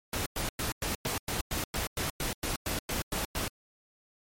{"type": "noise bursts", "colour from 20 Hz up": "pink", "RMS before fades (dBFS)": -32, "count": 15, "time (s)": [0.13, 3.48], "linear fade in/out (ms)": 2, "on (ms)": 130, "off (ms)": 100, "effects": ["MP3 64 kbps"]}